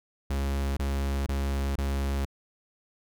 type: tone bursts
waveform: 45% pulse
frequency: 69 Hz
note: C#2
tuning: 7 cents flat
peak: -26 dBFS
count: 4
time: 0.3-2.252 s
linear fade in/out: 5 ms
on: 470 ms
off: 24 ms
effects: none